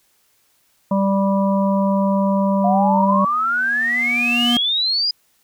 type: harmonic tone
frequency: 196 Hz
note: G3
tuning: in tune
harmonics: 1 / 3 / 5 / 6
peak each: -16 / -21 / -23 / -35 dBFS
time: 0.91-3.25 s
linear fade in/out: 5 ms
type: exponential sweep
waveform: sine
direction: up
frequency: 697 to 4978 Hz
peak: -16 dBFS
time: 2.64-5.11 s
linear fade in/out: 5 ms
type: tone with exponential growth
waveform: square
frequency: 240 Hz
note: B3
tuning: 49 cents flat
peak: -16 dBFS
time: 2.86-4.57 s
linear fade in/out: 2 ms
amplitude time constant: 370 ms
effects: white hiss -61 dBFS RMS until 5.43 s